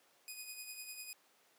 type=tone with tremolo; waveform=10% pulse; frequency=2489 Hz; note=D#7; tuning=in tune; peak=-35 dBFS; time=0.28-1.13 s; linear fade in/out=0 ms; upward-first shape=sine; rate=10 Hz; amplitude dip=50%; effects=pink hiss -69 dBFS RMS until 1.58 s + high-pass 400 Hz 12 dB/octave